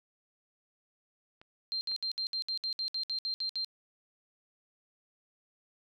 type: clicks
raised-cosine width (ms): 0.3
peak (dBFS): -37 / -35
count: 2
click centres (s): 1.415 / 1.916
type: tone bursts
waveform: sine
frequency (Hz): 4165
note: C8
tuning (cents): -9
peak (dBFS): -31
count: 13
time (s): 1.72-3.646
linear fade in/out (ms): 0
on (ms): 90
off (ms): 63
effects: none